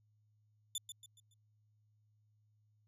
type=tone with echo; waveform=20% pulse; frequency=3511 Hz; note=A7; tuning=4 cents flat; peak=-31 dBFS; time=0.75-0.78 s; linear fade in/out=2 ms; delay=140 ms; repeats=4; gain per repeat=-8 dB; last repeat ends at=1.34 s; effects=added 106 Hz sine -70 dBFS peak until 2.87 s